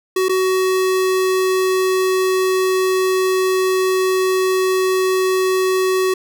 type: tone with dropouts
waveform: square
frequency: 374.6 Hz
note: F#4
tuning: 21 cents sharp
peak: -15 dBFS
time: 0.16-6.14 s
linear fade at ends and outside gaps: 5 ms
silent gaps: 0.285-0.293 s
effects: none